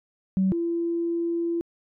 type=tone pair in turn; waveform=sine; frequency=190 / 338.5 Hz; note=F#3 / E4; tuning=+46 / +46 cents; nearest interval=minor seventh; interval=1000 cents; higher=second; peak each=-18 / -23 dBFS; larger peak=first; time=0.37-0.52 / 0.52-1.61 s; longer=second; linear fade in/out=0 ms; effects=tanh soft clip ceiling -14 dBFS

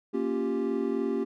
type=chord; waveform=triangle; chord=G half-diminished seventh; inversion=first; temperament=equal; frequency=233.1 / 277.2 / 349.2 / 392 Hz; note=Bb3 / Db4 / F4 / G4; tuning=0 / 0 / 0 / 0 cents; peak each=-30 / -30 / -32 / -28 dBFS; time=0.13-1.25 s; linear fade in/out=20 ms; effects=none

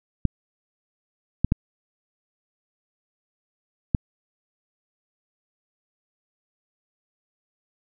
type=clicks; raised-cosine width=5 ms; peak=-6 dBFS; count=4; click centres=0.253 / 1.446 / 1.521 / 3.948 s; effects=none

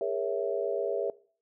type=chord; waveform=sine; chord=A# half-diminished seventh; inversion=third; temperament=equal with one note detuned; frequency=406.3 / 466.2 / 554.4 / 659.3 Hz; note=G#4 / A#4 / C#5 / E5; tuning=-38 / 0 / 0 / 0 cents; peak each=-33 dBFS; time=0.01-1.1 s; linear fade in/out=2 ms; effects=noise-tail reverb RT60 0.5 s tail -22 dB re dry

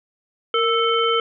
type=harmonic tone with a mistuned harmonic; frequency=440 Hz; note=A4; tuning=in tune; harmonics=1 / 3 / 5 / 7; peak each=-20 / -20 / -29 / -23 dBFS; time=0.54-1.2 s; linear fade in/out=2 ms; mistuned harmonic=1; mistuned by=+86 cents; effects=none

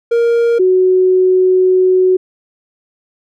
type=tone pair in turn; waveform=triangle / sine; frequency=468 / 370.7 Hz; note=A#4 / F#4; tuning=+7 / +3 cents; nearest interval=major third; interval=404 cents; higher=first; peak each=-7 dBFS; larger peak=neither; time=0.11-0.59 / 0.59-2.17 s; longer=second; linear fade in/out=10 ms; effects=none

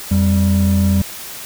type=tone pair together; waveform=triangle; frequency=87 / 195.58 Hz; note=F2 / G3; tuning=-6 / -4 cents; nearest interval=octave + major second; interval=1402 cents; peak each=-12 dBFS; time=0.11-1.02 s; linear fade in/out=5 ms; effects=white hiss -31 dBFS RMS until 1.45 s

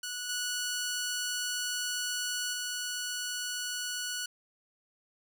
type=tone with level steps; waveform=10% pulse; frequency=1471 Hz; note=F#6; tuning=11 cents flat; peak=-27 / -23 / -25 dBFS; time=0.03-4.26 s; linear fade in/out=5 ms; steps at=0.29 / 2.53 s; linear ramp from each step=5 ms; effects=none

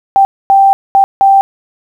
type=tone bursts at uneven times; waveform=sine; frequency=784 Hz; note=G5; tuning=in tune; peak=-3 dBFS; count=4; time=0.16-0.25 / 0.5-0.73 / 0.95-1.04 / 1.21-1.41 s; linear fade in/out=0 ms; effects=7-bit

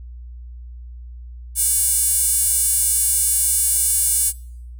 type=tone with high-pass filter; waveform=square; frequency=321.2 Hz; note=E4; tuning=45 cents flat; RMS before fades=-18 dBFS; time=1.55-4.33 s; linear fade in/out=50 ms; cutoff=9500 Hz; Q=3.4; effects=noise-tail reverb RT60 0.7 s tail -23 dB re dry + added 60 Hz sine -33 dBFS peak until 4.79 s

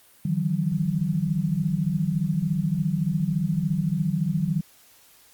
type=tone cluster; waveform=sine; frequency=151.1 / 165.2 / 188.6 Hz; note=D3 / E3 / F#3; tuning=+50 / +4 / +33 cents; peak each=-26 dBFS; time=0.25-4.61 s; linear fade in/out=5 ms; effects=white hiss -55 dBFS RMS until 5.33 s + Opus 32 kbps

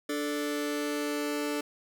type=tone pair together; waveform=sawtooth; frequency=293.3 / 440 Hz; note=D4 / A4; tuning=-2 / 0 cents; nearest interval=perfect fifth; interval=702 cents; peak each=-27 / -30 dBFS; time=0.09-1.61 s; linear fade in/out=5 ms; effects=none

